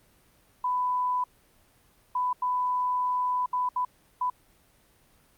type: tone bursts at uneven times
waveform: sine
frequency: 997 Hz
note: B5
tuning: 16 cents sharp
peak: -24 dBFS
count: 6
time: 0.64-1.24 / 2.15-2.33 / 2.42-3.46 / 3.53-3.69 / 3.76-3.85 / 4.21-4.3 s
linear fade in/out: 5 ms
effects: pink hiss -62 dBFS RMS until 5.37 s + Opus 32 kbps